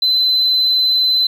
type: tone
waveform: sine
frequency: 4042 Hz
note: B7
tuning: 39 cents sharp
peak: -10 dBFS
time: 0.02-1.27 s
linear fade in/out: 5 ms
effects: tanh soft clip ceiling -8 dBFS + 8-bit